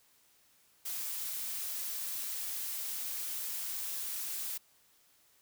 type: noise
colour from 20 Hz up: blue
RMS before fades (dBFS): -38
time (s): 0.85-4.58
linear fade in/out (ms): 10
effects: white hiss -67 dBFS RMS until 5.41 s